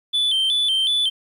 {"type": "tone with vibrato", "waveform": "sine", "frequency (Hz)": 3296, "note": "G#7", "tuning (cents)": -14, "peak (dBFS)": -14, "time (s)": [0.13, 1.1], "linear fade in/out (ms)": 20, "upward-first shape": "square", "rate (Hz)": 2.7, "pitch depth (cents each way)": 91, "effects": ["tanh soft clip ceiling -16 dBFS", "9-bit"]}